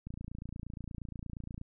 click train, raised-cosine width 5 ms, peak -29 dBFS, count 45, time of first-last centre 0.07-1.614 s, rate 28.5 Hz, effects none

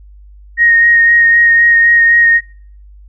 sine tone with vibrato, 1864.7 Hz, A#6, in tune, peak -5 dBFS, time 0.57-2.41 s, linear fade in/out 50 ms, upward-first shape sine, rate 3.9 Hz, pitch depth 15 cents each way, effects noise-tail reverb RT60 0.5 s tail -25 dB re dry + added 50 Hz sine -35 dBFS peak until 3.08 s

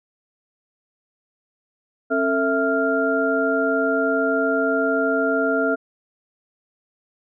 sine tone cluster, 270.9 / 447.8 / 661 / 1394 Hz, C#4 / A4 / E5 / F6, -40 / +30 / +5 / -4 cents, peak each -23 dBFS, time 2.1-5.76 s, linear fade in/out 20 ms, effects none

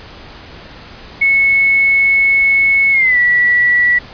sine tone with pitch glide, 2199 to 1947.8 Hz, C#7 to B6, -14 to -24 cents, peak -8 dBFS, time 1.21-3.99 s, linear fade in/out 10 ms, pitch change -210 cents, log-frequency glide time 2.92-3.18 s, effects pink hiss -35 dBFS RMS until 4.13 s + resampled to 11025 Hz

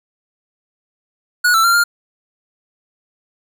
square tone with pitch steps, 1458 / 1331 / 1381 / 1405 Hz, F#6 / E6 / F6 / F6, -26 / +16 / -20 / +10 cents, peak -11 dBFS, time 1.44-1.84 s, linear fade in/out 10 ms, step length 100 ms, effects none

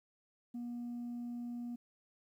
sine tone, 240 Hz, B3, 49 cents flat, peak -37 dBFS, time 0.54-1.76 s, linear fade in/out 10 ms, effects tanh soft clip ceiling -38 dBFS + 12-bit

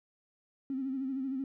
triangle tone with vibrato, 266.1 Hz, C4, 29 cents sharp, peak -28 dBFS, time 0.7-1.44 s, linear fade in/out 2 ms, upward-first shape sine, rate 13 Hz, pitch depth 63 cents each way, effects tanh soft clip ceiling -30 dBFS

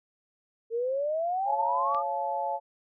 sine exponential sweep, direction up, 449 to 1227 Hz, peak -26 dBFS, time 0.7-2.03 s, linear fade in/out 50 ms
sine chord, Db augmented, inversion none, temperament just, 554.4 / 693 / 866.2 Hz, Db5 / F5 / A5, 0 / -14 / -27 cents, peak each -34 / -33 / -30 dBFS, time 1.45-2.6 s, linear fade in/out 50 ms
click, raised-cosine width 0.3 ms, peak -27 dBFS, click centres 1.947 s
effects none

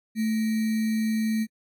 sine tone with sample-and-hold, 220 Hz, A3, in tune, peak -22 dBFS, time 0.15-1.47 s, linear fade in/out 50 ms, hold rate 2100 Hz, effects AAC 64 kbps

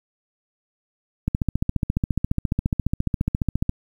click train, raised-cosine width 5 ms, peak -8 dBFS, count 36, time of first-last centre 1.28-3.694 s, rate 14.5 Hz, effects 8-bit

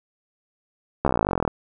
slowing click train, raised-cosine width 1 ms, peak -6 dBFS, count 23, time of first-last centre 1.05-1.478 s, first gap 14 ms, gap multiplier 1.03, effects none

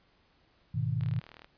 sine chord, G# minor, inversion none, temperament just, 103.83 / 124.59 / 155.74 Hz, G#2 / B2 / D#3, 0 / +16 / +2 cents, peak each -33 / -31 / -33 dBFS, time 0.74-1.2 s, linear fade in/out 10 ms
click train, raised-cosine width 0.3 ms, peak -32 dBFS, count 18, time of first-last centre 1.01-1.445 s, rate 39.1 Hz
effects pink hiss -67 dBFS RMS until 1.57 s + resampled to 11025 Hz

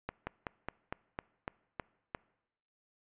slowing click train, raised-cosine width 0.5 ms, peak -21 dBFS, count 9, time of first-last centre 0.09-2.148 s, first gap 180 ms, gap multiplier 1.1, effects noise-tail reverb RT60 0.9 s tail -23 dB re dry + resampled to 8000 Hz

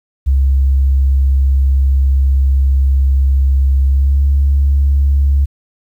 sine tone with pitch glide, 67.6 to 69.74 Hz, C#2 to C#2, -43 to +11 cents, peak -7 dBFS, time 0.26-5.46 s, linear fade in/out 20 ms, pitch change +54 cents, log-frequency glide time 3.85-4.23 s, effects tanh soft clip ceiling -4 dBFS + 8-bit

